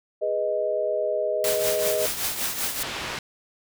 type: chord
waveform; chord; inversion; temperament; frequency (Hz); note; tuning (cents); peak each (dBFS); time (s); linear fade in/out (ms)
sine; G# minor; none; equal; 415.3 / 493.9 / 622.3; G#4 / B4 / D#5; 0 / 0 / 0; -29 / -29 / -24; 0.21-2.07; 20
type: noise with tremolo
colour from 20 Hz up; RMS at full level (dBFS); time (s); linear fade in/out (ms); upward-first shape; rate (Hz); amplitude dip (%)
white; -25; 1.44-2.83; 2; triangle; 5.2; 65
type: low-pass noise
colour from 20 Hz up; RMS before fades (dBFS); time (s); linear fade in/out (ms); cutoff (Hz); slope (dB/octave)
white; -32; 2.83-3.19; 2; 3400; 12
effects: none